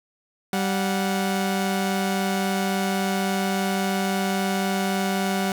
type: tone pair together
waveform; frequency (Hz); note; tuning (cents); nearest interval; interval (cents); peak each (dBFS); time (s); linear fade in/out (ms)
sawtooth; 194.15 / 733; G3 / F#5; -16 / -16; octave + major seventh; 2300; -19 / -24; 0.53-5.52; 2
effects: none